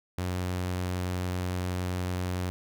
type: tone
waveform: sawtooth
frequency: 90.7 Hz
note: F#2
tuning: 34 cents flat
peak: -25 dBFS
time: 0.18-2.5 s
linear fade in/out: 0 ms
effects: none